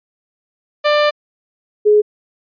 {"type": "tone pair in turn", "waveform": ["sawtooth", "sine"], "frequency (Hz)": [594, 420], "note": ["D5", "G#4"], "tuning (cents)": [20, 19], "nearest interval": "tritone", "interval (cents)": 601, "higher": "first", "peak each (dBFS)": -7, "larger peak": "neither", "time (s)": [[0.84, 1.11], [1.85, 2.02]], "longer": "first", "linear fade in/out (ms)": 20, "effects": ["resampled to 11025 Hz"]}